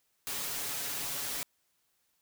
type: noise with comb filter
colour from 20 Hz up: white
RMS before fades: -36 dBFS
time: 0.27-1.43 s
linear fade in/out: 0 ms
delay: 7.1 ms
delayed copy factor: +0.85
effects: white hiss -75 dBFS RMS until 2.21 s